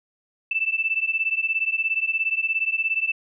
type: beating tone pair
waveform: sine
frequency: 2640 / 2657 Hz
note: E7 / E7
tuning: +2 / +13 cents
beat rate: 17 Hz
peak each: -24 dBFS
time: 0.51-3.12 s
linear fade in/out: 5 ms
effects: none